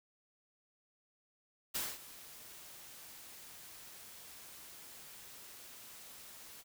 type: noise with ADSR envelope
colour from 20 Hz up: white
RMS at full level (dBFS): -36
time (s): 1.74-6.64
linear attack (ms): 15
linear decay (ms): 220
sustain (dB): -17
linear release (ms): 39
effects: none